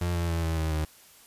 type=tone with pitch steps; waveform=35% pulse; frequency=87.31 / 85.27 / 83.27 / 81.32 / 79.42 / 77.56 Hz; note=F2 / F2 / E2 / E2 / D#2 / D#2; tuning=0 / -41 / +18 / -23 / +36 / -5 cents; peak=-24 dBFS; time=0.01-0.85 s; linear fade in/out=5 ms; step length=140 ms; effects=white hiss -54 dBFS RMS until 1.26 s + resampled to 32000 Hz